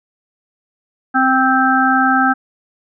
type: harmonic tone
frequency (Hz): 261.6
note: C4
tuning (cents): 0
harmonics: 1 / 3 / 5 / 6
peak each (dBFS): -16 / -16 / -16 / -16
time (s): 1.14-2.34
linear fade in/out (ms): 20
effects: none